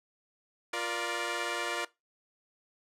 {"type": "chord", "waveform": "10% pulse", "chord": "Bb major", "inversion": "second", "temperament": "equal with one note detuned", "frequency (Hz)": [349.2, 471.9, 587.3], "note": ["F4", "Bb4", "D5"], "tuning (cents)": [0, 21, 0], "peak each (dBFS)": -28, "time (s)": [0.73, 1.85], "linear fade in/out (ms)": 5, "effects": ["noise-tail reverb RT60 0.2 s tail -19 dB re dry", "low-pass 9000 Hz 12 dB/octave"]}